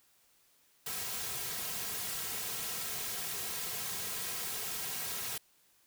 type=noise with comb filter; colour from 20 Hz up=white; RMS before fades=-38 dBFS; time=0.86-5.38 s; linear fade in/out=5 ms; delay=3.4 ms; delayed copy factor=-0.6; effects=white hiss -68 dBFS RMS until 5.86 s